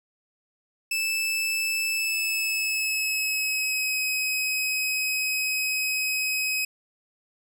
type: tone with pitch glide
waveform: sawtooth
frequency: 2631 to 2536 Hz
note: E7 to D#7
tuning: -4 to +32 cents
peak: -21 dBFS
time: 0.91-6.65 s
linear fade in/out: 5 ms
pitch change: -64 cents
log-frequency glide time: 1.89-4 s
effects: none